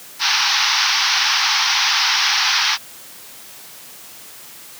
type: band-pass noise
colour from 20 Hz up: white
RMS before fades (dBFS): -17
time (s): 0.19-2.78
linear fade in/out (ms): 50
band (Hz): 790 to 5900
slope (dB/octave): 96
effects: white hiss -39 dBFS RMS until 4.79 s + high-pass 100 Hz 12 dB/octave